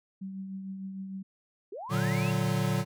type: tone with tremolo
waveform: sine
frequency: 192.1 Hz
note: G3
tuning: 35 cents flat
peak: -34 dBFS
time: 0.21-1.23 s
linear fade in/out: 10 ms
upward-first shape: triangle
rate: 6.6 Hz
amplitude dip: 40%
type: linear sweep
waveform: sine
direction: up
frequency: 349.2 to 2792 Hz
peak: -37 dBFS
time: 1.72-2.31 s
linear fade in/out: 5 ms
type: chord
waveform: square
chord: Bb augmented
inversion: none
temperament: equal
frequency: 116.54 / 146.83 / 185 Hz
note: Bb2 / D3 / F#3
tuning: 0 / 0 / 0 cents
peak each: -31 dBFS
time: 1.89-2.85 s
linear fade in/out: 50 ms
effects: none